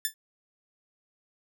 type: tone with exponential decay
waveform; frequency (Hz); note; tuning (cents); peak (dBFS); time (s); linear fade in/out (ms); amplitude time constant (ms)
5% pulse; 1760; A6; 0; -12; 0.05-0.14; 1; 19
effects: none